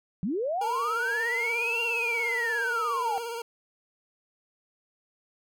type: linear two-way sweep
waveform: sine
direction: up then down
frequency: 160.8 to 2794 to 755 Hz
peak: -26 dBFS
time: 0.23-3.18 s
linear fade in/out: 0 ms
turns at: 1.82 s
type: tone with vibrato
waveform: 25% pulse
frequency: 466.2 Hz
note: A#4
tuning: in tune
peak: -29 dBFS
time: 0.61-3.42 s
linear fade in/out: 5 ms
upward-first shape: sine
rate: 17 Hz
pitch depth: 43 cents each way
effects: none